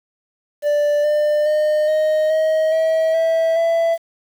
triangle tone with pitch steps, 587.3 / 597.9 / 608.7 / 619.7 / 630.9 / 642.3 / 653.9 / 665.7 Hz, D5 / D5 / D#5 / D#5 / D#5 / E5 / E5 / E5, 0 / +31 / -38 / -7 / +24 / -45 / -14 / +17 cents, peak -12 dBFS, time 0.62-3.98 s, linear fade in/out 50 ms, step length 420 ms, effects 7-bit

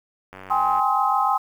click train, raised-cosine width 0.5 ms, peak -24 dBFS, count 45, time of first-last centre 0.33-0.794 s, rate 94.9 Hz
sine chord, Ab major seventh, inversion third, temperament equal with one note detuned, 784 / 830.6 / 1046.5 / 1271.4 Hz, G5 / Ab5 / C6 / Eb6, 0 / 0 / 0 / +37 cents, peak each -23 dBFS, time 0.5-1.38 s, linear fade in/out 10 ms
effects 8-bit

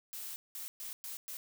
blue noise bursts at uneven times, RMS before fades -43 dBFS, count 5, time 0.13-0.36 / 0.55-0.68 / 0.8-0.93 / 1.04-1.17 / 1.28-1.37 s, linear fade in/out 0 ms, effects none

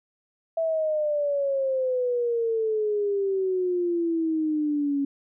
sine exponential sweep, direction down, 660 to 277.2 Hz, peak -22 dBFS, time 0.57-5.05 s, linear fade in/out 5 ms, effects none

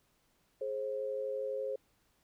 sine tone pair together, 420.7 / 532.7 Hz, G#4 / C5, +22 / +31 cents, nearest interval major third, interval 409 cents, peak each -39 / -35 dBFS, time 0.61-1.76 s, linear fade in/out 5 ms, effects pink hiss -73 dBFS RMS until 2.23 s

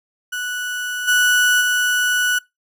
35% pulse tone with level steps, 1477 Hz, F#6, 3 cents flat, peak -21 / -11 / -14 dBFS, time 0.32-2.39 s, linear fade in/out 10 ms, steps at 1.07 / 1.6 s, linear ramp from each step 20 ms, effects noise-tail reverb RT60 0.2 s tail -22 dB re dry

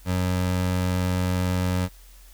25% pulse tone, 91.1 Hz, F#2, 26 cents flat, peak -18 dBFS, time 0.05-1.89 s, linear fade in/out 50 ms, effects added 44 Hz sine -46 dBFS peak until 2.33 s + white hiss -54 dBFS RMS until 2.33 s

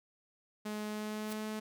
sawtooth tone with pitch glide, 211.7 to 215.5 Hz, G#3 to A3, +33 to -36 cents, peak -33 dBFS, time 0.65-1.6 s, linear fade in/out 10 ms, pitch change +31 cents, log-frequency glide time 0.86-1.45 s
white noise with exponential growth, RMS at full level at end -40 dBFS, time 1.23-1.33 s, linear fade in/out 5 ms, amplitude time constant 21 ms
effects none

